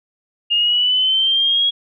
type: linear sweep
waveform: sine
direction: up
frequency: 2824 to 3322 Hz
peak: -13 dBFS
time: 0.5-1.71 s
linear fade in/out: 20 ms
effects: none